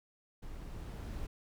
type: noise with level ramp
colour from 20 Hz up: brown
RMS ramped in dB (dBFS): -46 to -40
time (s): 0.42-1.27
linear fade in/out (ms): 10
effects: none